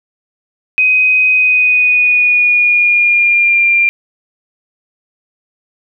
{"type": "tone with pitch glide", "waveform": "sine", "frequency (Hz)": [2512, 2386], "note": ["D#7", "D7"], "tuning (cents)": [16, 27], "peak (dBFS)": -7, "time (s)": [0.78, 3.89], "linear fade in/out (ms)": 0, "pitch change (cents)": -89, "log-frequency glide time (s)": [1.32, 3.67], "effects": []}